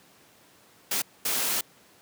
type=noise bursts at uneven times; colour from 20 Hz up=white; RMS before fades=-27 dBFS; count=2; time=0.91-1.02 / 1.25-1.61 s; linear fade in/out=5 ms; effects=pink hiss -57 dBFS RMS until 2.01 s + high-pass 150 Hz 12 dB/octave